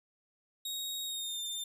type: tone with pitch glide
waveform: sawtooth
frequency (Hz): 3766 to 3596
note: A#7 to A7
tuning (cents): +17 to +37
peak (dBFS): -33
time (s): 0.65-1.64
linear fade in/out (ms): 5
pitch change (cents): -80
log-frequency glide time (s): 1.06-1.41
effects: none